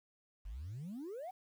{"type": "exponential sweep", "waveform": "sine", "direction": "up", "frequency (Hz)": [43.65, 789], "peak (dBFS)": -40, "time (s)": [0.45, 1.31], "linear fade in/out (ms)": 10, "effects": ["tanh soft clip ceiling -40 dBFS", "11-bit"]}